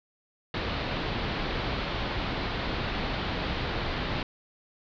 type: low-pass noise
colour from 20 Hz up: pink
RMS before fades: -31 dBFS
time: 0.54-4.23 s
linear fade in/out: 2 ms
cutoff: 4400 Hz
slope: 48 dB/octave
effects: none